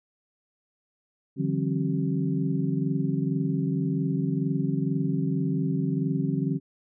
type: tone cluster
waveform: sine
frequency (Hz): 147.1 / 169 / 191.5 / 269.4 / 381.1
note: D3 / E3 / G3 / C#4 / G4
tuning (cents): +3 / +43 / -40 / -49 / -49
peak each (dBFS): -28 / -29 / -31 / -29 / -37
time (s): 1.36-6.6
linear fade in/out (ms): 50
effects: none